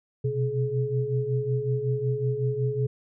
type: tone cluster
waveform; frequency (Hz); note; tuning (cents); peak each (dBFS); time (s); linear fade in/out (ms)
sine; 125 / 130.4 / 424; B2 / C3 / G#4; +21 / -5 / +36; -28; 0.24-2.87; 10
effects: none